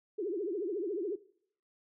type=tone with vibrato; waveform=sine; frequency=378.3 Hz; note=F#4; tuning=38 cents sharp; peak=-32 dBFS; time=0.18-1.16 s; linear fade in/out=10 ms; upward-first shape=triangle; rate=14 Hz; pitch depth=290 cents each way; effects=noise-tail reverb RT60 0.6 s tail -19 dB re dry